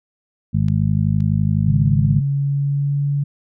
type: harmonic tone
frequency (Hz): 51.91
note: G#1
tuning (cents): 0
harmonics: 1 / 2 / 3 / 4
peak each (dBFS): -28 / -18 / -18 / -22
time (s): 0.53-2.21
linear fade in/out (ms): 20
type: clicks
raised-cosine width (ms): 0.2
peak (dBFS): -20 / -26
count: 2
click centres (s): 0.684 / 1.205
type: tone with pitch glide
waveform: sine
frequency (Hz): 138.59 to 142.4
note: C#3 to C#3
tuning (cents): 0 to +47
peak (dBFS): -16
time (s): 1.67-3.24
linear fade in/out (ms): 10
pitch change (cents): +47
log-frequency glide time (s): 1.92-3.03
effects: none